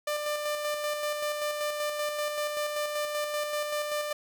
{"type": "tone with tremolo", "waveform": "sawtooth", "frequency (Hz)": 595, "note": "D5", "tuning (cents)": 22, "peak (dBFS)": -24, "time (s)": [0.07, 4.13], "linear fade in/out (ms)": 5, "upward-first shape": "square", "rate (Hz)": 5.2, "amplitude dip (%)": 35, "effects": []}